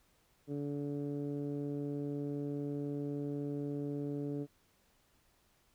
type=tone with low-pass filter; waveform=15% pulse; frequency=143.9 Hz; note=D3; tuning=35 cents flat; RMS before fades=-38 dBFS; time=0.47-4.47 s; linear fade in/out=50 ms; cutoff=370 Hz; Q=1.7; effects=pink hiss -71 dBFS RMS until 5.74 s